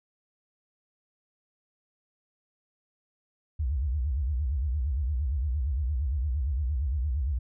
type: tone with vibrato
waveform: sine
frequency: 68.2 Hz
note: C#2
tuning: 28 cents flat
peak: -25 dBFS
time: 3.59-7.39 s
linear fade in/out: 10 ms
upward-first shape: sine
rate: 8.7 Hz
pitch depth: 250 cents each way
effects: none